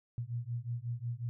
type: beating tone pair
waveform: sine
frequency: 116.54 / 122.04 Hz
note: A#2 / B2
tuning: 0 / -20 cents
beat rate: 5.5 Hz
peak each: -38 / -38 dBFS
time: 0.18-1.29 s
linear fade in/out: 0 ms
effects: none